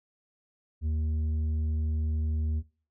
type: tone with tanh clipping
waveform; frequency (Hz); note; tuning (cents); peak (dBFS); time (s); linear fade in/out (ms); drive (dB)
sine; 77.78; D#2; 0; -27; 0.81-2.63; 50; 6
effects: noise-tail reverb RT60 0.4 s tail -21 dB re dry